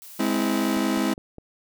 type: noise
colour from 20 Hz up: blue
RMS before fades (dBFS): -43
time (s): 0.02-0.75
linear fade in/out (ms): 0
type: chord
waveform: 40% pulse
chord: Ab augmented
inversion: none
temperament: just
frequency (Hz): 207.7 / 259.6 / 324.5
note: Ab3 / C4 / E4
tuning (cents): 0 / -13 / -27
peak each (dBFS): -25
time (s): 0.19-1.14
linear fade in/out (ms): 10
type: click train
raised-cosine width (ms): 2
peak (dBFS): -27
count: 4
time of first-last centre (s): 0.77-1.383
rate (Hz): 4.89
effects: none